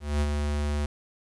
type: tone with ADSR envelope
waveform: square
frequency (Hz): 73.42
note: D2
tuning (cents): 0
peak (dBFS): -22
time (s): 0-0.86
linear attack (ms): 210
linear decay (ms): 48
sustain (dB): -4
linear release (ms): 4
effects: resampled to 24000 Hz + 10-bit

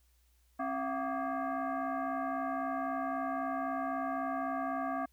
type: tone with frequency modulation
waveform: sine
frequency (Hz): 205.1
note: G#3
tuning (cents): -21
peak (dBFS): -32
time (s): 0.59-5.06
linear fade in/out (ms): 10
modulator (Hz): 474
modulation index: 2.4
effects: added 60 Hz sine -66 dBFS peak until 5.12 s + white hiss -74 dBFS RMS until 5.12 s

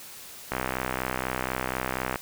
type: click train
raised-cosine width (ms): 0.5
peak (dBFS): -12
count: 106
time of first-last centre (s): 0.52-2.158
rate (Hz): 64.1
effects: white hiss -44 dBFS RMS until 2.21 s

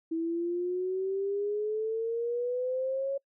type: exponential sweep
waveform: sine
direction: up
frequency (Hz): 324.1 to 554.4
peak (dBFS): -28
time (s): 0.11-3.18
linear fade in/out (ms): 10
effects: noise-tail reverb RT60 0.1 s tail -26 dB re dry

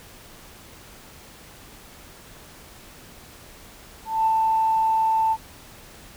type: tone with ADSR envelope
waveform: sine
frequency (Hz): 887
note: A5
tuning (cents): +14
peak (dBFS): -15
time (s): 4.05-5.37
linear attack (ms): 220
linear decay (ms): 8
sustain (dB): -2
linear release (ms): 51
effects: tanh soft clip ceiling -11 dBFS + pink hiss -46 dBFS RMS until 6.16 s

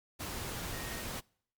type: tone in noise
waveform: sine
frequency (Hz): 1862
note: A#6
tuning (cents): -2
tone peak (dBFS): -48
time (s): 0.72-1.03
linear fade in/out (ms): 20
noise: pink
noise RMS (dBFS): -40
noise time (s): 0.19-1.21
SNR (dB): -11
effects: noise-tail reverb RT60 0.6 s tail -26 dB re dry + Opus 48 kbps

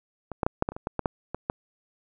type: clicks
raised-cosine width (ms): 1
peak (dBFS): -20 / -10 / -8 / -8 / -13 / -26 / -22 / -14 / -12 / -10 / -17 / -11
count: 12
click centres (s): 0.317 / 0.432 / 0.465 / 0.624 / 0.689 / 0.72 / 0.765 / 0.871 / 0.993 / 1.058 / 1.346 / 1.499
effects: none

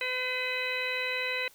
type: harmonic tone with a mistuned harmonic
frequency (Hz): 507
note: B4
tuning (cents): +45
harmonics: 1 / 2 / 3 / 4 / 5 / 6 / 8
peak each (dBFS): -37 / -43 / -40 / -34 / -33 / -43 / -39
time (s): 0.01-1.48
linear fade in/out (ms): 2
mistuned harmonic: 8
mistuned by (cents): -41
effects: white hiss -58 dBFS RMS until 1.54 s

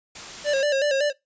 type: noise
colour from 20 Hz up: white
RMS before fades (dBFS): -37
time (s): 0.15-0.62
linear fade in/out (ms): 5
type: tone with vibrato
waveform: square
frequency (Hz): 564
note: C#5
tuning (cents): +30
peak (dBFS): -20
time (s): 0.44-1.13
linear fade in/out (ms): 50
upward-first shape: square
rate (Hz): 5.3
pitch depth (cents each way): 71
effects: noise-tail reverb RT60 0.2 s tail -23 dB re dry + resampled to 16000 Hz

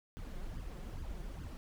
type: noise with flanger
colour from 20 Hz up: brown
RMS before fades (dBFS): -43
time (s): 0.17-1.57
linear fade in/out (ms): 0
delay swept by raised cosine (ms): 0.61 to 5.71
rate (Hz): 2.4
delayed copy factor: +0.8
effects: none

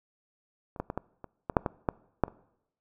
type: clicks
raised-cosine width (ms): 1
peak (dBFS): -30 / -17 / -19 / -17 / -27 / -17 / -6 / -14 / -11 / -8 / -28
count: 11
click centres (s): 0.762 / 0.8 / 0.901 / 0.976 / 1.243 / 1.498 / 1.568 / 1.662 / 1.888 / 2.237 / 2.281
effects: noise-tail reverb RT60 0.8 s tail -23 dB re dry

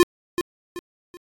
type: tone with echo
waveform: square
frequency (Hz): 351.9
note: F4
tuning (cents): +13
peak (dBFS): -12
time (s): 0-0.03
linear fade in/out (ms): 0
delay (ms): 380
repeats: 3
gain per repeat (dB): -9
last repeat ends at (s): 1.17
effects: AAC 64 kbps

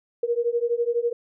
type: beating tone pair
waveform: sine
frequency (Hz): 467.5 / 479.5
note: A#4 / A#4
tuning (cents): +5 / +49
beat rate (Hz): 12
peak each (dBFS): -24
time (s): 0.23-1.13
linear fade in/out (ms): 5
effects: none

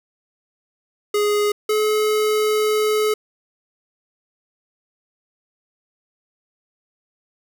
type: tone pair in turn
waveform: square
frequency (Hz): 415.3 / 427.5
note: G#4 / A4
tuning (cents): 0 / -50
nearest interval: minor second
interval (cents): 50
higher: second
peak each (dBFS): -17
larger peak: neither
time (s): 1.14-1.52 / 1.69-3.14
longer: second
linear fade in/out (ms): 5
effects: none

